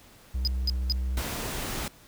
triangle tone with vibrato, 63.5 Hz, B1, 49 cents sharp, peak -24 dBFS, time 0.34-1.22 s, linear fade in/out 10 ms, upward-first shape sine, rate 13 Hz, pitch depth 21 cents each way
triangle tone bursts, 4978 Hz, D#8, in tune, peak -23 dBFS, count 3, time 0.45-0.922 s, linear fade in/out 0 ms, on 24 ms, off 200 ms
pink noise, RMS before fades -33 dBFS, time 1.17-1.88 s, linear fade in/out 2 ms
effects pink hiss -54 dBFS RMS until 2.07 s

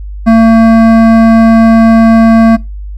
triangle tone with hard clipping, 226 Hz, A3, 47 cents sharp, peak -3 dBFS, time 0.26-2.57 s, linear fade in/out 20 ms, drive 17 dB, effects noise-tail reverb RT60 0.2 s tail -20 dB re dry + added 50 Hz sine -19 dBFS peak until 2.97 s

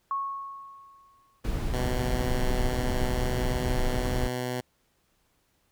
sine tone with exponential decay, 1100 Hz, C#6, 14 cents flat, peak -25 dBFS, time 0.11-1.4 s, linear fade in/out 1 ms, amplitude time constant 280 ms
brown noise, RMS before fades -28 dBFS, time 1.44-4.28 s, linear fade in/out 10 ms
10% pulse tone, 125.1 Hz, B2, 23 cents sharp, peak -21 dBFS, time 1.73-4.61 s, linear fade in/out 10 ms
effects pink hiss -70 dBFS RMS until 5.71 s

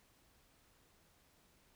silence, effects pink hiss -70 dBFS RMS until 1.75 s

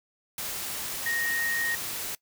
sine tone in noise, 1864.7 Hz, A#6, in tune, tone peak -27 dBFS, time 1.06-1.75 s, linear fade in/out 2 ms, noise white, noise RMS -34 dBFS, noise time 0.38-2.15 s, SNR +4 dB, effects noise-tail reverb RT60 0.1 s tail -21 dB re dry

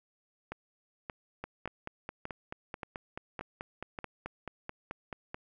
two click trains, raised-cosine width 0.5 ms, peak -23 / -23 dBFS, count 7 / 19, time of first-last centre 0.52-3.988 / 1.44-5.345 s, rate 1.73 / 4.61 Hz, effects none

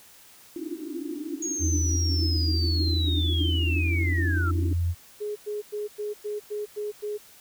white band-pass noise, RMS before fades -34 dBFS, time 0.56-4.73 s, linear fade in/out 2 ms, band 280 to 340 Hz, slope 96 dB/octave
sine linear sweep, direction down, 6670 to 1308 Hz, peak -28 dBFS, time 1.42-4.51 s, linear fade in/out 5 ms
sine tone with pitch glide, 82.1 to 85.93 Hz, E2 to F2, -6 to -28 cents, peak -22 dBFS, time 1.59-4.95 s, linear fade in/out 50 ms, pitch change +78 cents, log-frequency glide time 3.77-4.04 s
sine tone bursts, 418.1 Hz, G#4, 12 cents sharp, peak -28 dBFS, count 8, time 5.2-7.18 s, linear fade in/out 20 ms, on 160 ms, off 100 ms
effects white hiss -52 dBFS RMS until 7.4 s

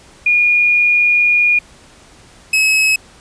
sine / 40% pulse tone pair in turn, 2435 / 2569 Hz, D#7 / E7, -38 / -45 cents, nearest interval minor second, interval 93 cents, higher second, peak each -9 dBFS, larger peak neither, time 0.26-1.59 / 2.53-2.96 s, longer first, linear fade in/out 5 ms, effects pink hiss -44 dBFS RMS until 3.2 s + resampled to 22050 Hz

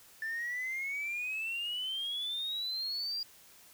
triangle exponential sweep, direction up, 1763 to 4820 Hz, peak -31 dBFS, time 0.22-3.23 s, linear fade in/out 2 ms, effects tanh soft clip ceiling -30 dBFS + white hiss -58 dBFS RMS until 3.73 s

